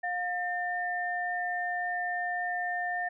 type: tone pair together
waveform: sine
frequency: 712 / 1800.9 Hz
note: F5 / A6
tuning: +33 / +40 cents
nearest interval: octave + major third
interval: 1607 cents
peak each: -32 / -32 dBFS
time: 0.03-3.09 s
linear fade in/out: 10 ms
effects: none